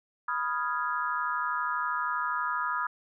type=chord; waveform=sine; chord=F half-diminished seventh; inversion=second; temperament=equal; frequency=987.8 / 1244.5 / 1396.9 / 1661.2 Hz; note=Cb6 / Eb6 / F6 / Ab6; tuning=0 / 0 / 0 / 0 cents; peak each=-33 / -31 / -34 / -36 dBFS; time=0.28-2.87 s; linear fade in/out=5 ms; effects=none